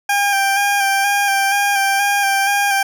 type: tone with vibrato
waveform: 20% pulse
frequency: 797 Hz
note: G5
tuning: 28 cents sharp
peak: -9 dBFS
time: 0.09-2.83 s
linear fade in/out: 5 ms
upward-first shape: square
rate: 2.1 Hz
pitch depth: 22 cents each way
effects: none